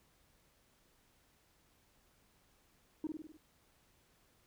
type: tone with echo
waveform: sine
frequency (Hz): 311.1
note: D#4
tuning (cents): 0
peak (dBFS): -32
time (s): 3.04-3.07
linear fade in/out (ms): 2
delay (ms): 50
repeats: 6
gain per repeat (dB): -4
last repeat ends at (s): 3.37
effects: tanh soft clip ceiling -33 dBFS + pink hiss -71 dBFS RMS until 4.46 s